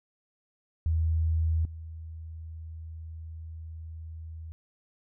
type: tone with level steps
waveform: sine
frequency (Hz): 80.7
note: E2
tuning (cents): -36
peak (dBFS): -23 / -38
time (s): 0.86-4.52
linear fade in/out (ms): 0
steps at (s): 1.65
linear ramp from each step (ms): 2
effects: none